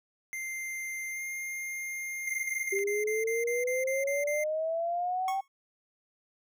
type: tone with pitch glide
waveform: square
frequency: 2093 to 2115 Hz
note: C7 to C7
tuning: 0 to +18 cents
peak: -35 dBFS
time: 0.33-2.79 s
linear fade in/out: 0 ms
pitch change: +18 cents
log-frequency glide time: 1.1-1.22 s
type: tone bursts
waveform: square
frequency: 2093 Hz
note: C7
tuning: in tune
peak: -33 dBFS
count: 11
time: 2.27-4.44 s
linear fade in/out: 5 ms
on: 170 ms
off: 30 ms
type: exponential sweep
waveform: sine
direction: up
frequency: 390 to 784 Hz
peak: -28 dBFS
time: 2.72-5.41 s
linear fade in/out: 10 ms
type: tone with exponential decay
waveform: 25% pulse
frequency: 1099 Hz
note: C#6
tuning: 15 cents flat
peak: -28 dBFS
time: 5.28-5.48 s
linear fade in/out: 2 ms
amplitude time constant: 42 ms
effects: none